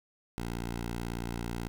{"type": "tone", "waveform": "10% pulse", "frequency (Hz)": 58.27, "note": "A#1", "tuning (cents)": 0, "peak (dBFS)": -26, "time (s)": [0.38, 1.68], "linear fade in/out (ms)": 0, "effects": []}